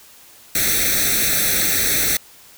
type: noise with comb filter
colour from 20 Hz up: white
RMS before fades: -18 dBFS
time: 0.55-2.17 s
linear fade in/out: 2 ms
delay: 0.5 ms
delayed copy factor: +0.9
effects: white hiss -46 dBFS RMS until 2.57 s